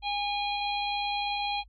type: harmonic tone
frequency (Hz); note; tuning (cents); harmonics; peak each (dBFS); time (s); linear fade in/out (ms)
817; G#5; -29; 1 / 3 / 4 / 5; -30 / -35 / -36 / -37; 0.02-1.64; 50
effects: added 50 Hz sine -52 dBFS peak until 1.68 s + AAC 32 kbps